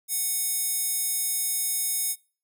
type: tone with high-pass filter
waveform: square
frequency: 740 Hz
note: F#5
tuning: in tune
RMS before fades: -27 dBFS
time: 0.08-2.16 s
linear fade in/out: 50 ms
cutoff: 9200 Hz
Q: 1.2
effects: noise-tail reverb RT60 0.4 s tail -25 dB re dry